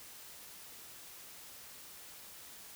silence, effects white hiss -52 dBFS RMS until 2.75 s

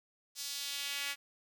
sawtooth tone with high-pass filter sweep, 282.3 Hz, C#4, 32 cents sharp, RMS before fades -39 dBFS, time 0.35-1.16 s, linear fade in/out 50 ms, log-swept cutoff 5200 to 2100 Hz, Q 1.5, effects 10-bit

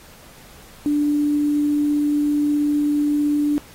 sine tone with quantisation, 293.7 Hz, D4, in tune, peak -16 dBFS, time 0.86-3.58 s, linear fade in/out 0 ms, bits 7, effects pink hiss -46 dBFS RMS until 3.74 s + AAC 48 kbps

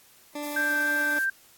20% pulse tone, 293.7 Hz, D4, in tune, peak -27 dBFS, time 0.35-1.19 s, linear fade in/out 5 ms
blue noise, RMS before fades -41 dBFS, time 0.42-1.26 s, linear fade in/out 20 ms
sine tone with vibrato, 1568 Hz, G6, in tune, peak -23 dBFS, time 0.56-1.3 s, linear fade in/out 5 ms, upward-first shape sine, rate 3.3 Hz, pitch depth 8 cents each way
effects white hiss -56 dBFS RMS until 1.57 s + AAC 64 kbps

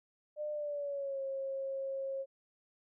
sine tone with pitch glide, 600 to 540.8 Hz, D5 to C#5, +37 to -43 cents, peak -35 dBFS, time 0.36-2.26 s, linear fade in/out 50 ms, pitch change -180 cents, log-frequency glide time 0.52-1.21 s, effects none

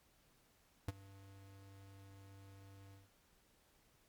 square tone with ADSR envelope, 98 Hz, G2, in tune, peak -35 dBFS, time 0.88-3.11 s, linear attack 5 ms, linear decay 26 ms, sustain -22 dB, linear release 190 ms, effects pink hiss -72 dBFS RMS until 4.08 s + MP3 96 kbps

